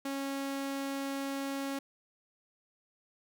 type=tone; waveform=sawtooth; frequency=274.9 Hz; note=C#4; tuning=14 cents flat; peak=-30 dBFS; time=0.05-1.79 s; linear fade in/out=5 ms; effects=none